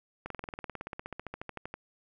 slowing click train, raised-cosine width 0.5 ms, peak -23 dBFS, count 25, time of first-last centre 0.26-1.74 s, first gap 43 ms, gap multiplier 1.03, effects none

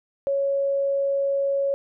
sine tone, 554.4 Hz, C#5, in tune, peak -20 dBFS, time 0.27-1.74 s, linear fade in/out 0 ms, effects none

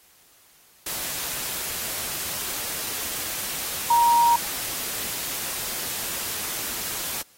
sine tone in noise, 942 Hz, A#5, 18 cents sharp, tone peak -15 dBFS, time 3.9-4.36 s, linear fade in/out 5 ms, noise white, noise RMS -30 dBFS, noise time 0.86-7.22 s, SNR +12 dB, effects white hiss -56 dBFS RMS until 7.37 s + AAC 48 kbps

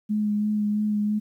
sine tone with vibrato, 210 Hz, G#3, 19 cents sharp, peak -21 dBFS, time 0.09-1.2 s, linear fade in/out 20 ms, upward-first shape sine, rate 3 Hz, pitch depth 17 cents each way, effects 10-bit

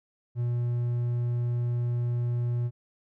triangle tone, 120.4 Hz, B2, 44 cents flat, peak -23 dBFS, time 0.35-2.71 s, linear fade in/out 50 ms, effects none

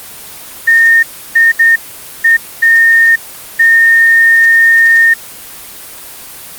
sine tone bursts at uneven times, 1830 Hz, A#6, 32 cents flat, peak -3 dBFS, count 6, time 0.67-1.03 / 1.35-1.52 / 1.59-1.76 / 2.24-2.37 / 2.62-3.16 / 3.59-5.14 s, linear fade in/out 10 ms, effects white hiss -29 dBFS RMS until 6.58 s + Opus 24 kbps

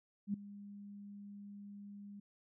sine tone with ADSR envelope, 202.6 Hz, G#3, 43 cents flat, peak -31 dBFS, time 0.27-2.2 s, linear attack 69 ms, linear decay 5 ms, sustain -17 dB, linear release 6 ms, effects none

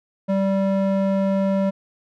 square tone with band-pass filter, 194.5 Hz, G3, 13 cents flat, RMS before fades -20 dBFS, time 0.28-1.71 s, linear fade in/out 20 ms, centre 410 Hz, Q 2.3, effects none

